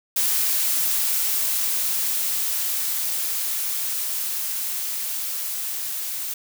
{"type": "noise with level ramp", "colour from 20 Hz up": "blue", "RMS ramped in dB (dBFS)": [-21, -29], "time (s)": [0.16, 6.34], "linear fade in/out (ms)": 5, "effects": []}